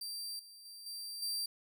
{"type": "tone with level steps", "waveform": "sawtooth", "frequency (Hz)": 4699, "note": "D8", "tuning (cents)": 0, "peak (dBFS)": [-37, -50, -46, -39, -32], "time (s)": [0.01, 1.46], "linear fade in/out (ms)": 5, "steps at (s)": [0.39, 0.65, 0.86, 1.22], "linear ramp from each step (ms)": 5, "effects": []}